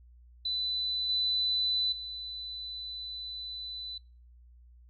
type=tone with level steps; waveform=sine; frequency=3996 Hz; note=B7; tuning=20 cents sharp; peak=-29 / -26 / -37 dBFS; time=0.45-3.98 s; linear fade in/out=5 ms; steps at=1.09 / 1.92 s; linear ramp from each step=5 ms; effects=noise-tail reverb RT60 0.4 s tail -26 dB re dry + added 60 Hz sine -53 dBFS peak until 4.89 s